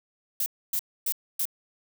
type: noise bursts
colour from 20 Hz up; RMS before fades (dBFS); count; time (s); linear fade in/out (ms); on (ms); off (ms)
violet; -27; 4; 0.4-1.454; 2; 61; 270
effects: none